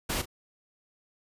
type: noise with echo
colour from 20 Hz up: pink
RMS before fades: -30 dBFS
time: 0.09-0.22 s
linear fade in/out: 10 ms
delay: 37 ms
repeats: 1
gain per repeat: -13 dB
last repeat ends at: 0.257 s
effects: resampled to 32000 Hz